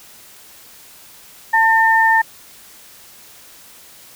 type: tone pair together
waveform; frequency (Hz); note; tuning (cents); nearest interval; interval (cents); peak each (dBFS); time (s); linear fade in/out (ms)
sine; 893.6 / 1807; A5 / A6; +27 / +46; octave; 1219; -13; 1.53-2.22; 10
effects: white hiss -43 dBFS RMS until 4.15 s